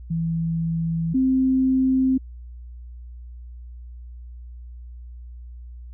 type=tone pair in turn; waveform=sine; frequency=164.81 / 261.6 Hz; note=E3 / C4; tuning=0 / 0 cents; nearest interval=minor sixth; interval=800 cents; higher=second; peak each=-21 / -16 dBFS; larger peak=second; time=0.1-1.14 / 1.14-2.18 s; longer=neither; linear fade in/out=10 ms; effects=added 60 Hz sine -36 dBFS peak until 5.93 s